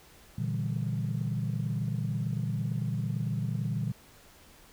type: chord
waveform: sine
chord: E half-diminished seventh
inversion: second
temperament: equal with one note detuned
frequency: 118.17 / 146.83 / 164.81 / 196 Hz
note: Bb2 / D3 / E3 / G3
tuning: +24 / 0 / 0 / 0 cents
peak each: -31 / -33 / -35 / -36 dBFS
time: 0.38-3.92 s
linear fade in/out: 5 ms
effects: tanh soft clip ceiling -21 dBFS + pink hiss -56 dBFS RMS until 4.72 s